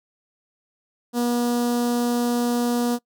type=tone with notch filter; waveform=sawtooth; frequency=240.5 Hz; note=B3; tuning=46 cents flat; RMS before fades=-22 dBFS; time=1.13-2.99 s; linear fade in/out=50 ms; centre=2200 Hz; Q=0.69; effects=noise-tail reverb RT60 0.1 s tail -23 dB re dry